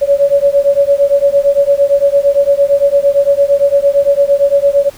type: beating tone pair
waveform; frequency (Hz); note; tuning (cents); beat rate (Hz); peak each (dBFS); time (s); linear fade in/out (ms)
sine; 559 / 567.8; C#5 / C#5; +14 / +41; 8.8; -10; 0.01-4.9; 20
effects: pink hiss -38 dBFS RMS until 4.97 s